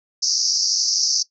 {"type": "band-pass noise", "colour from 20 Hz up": "white", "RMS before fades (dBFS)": -20, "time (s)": [0.22, 1.23], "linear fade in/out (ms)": 10, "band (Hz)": [4700, 6100], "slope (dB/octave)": 96, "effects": ["noise-tail reverb RT60 0.1 s tail -19 dB re dry"]}